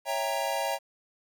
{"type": "chord", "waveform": "square", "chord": "C# diminished seventh", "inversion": "none", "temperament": "equal with one note detuned", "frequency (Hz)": [554.4, 659.3, 794.5, 932.3], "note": ["C#5", "E5", "G5", "Bb5"], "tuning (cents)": [0, 0, 23, 0], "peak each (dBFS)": -34, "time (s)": [0.05, 0.79], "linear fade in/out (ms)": 50, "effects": ["10-bit"]}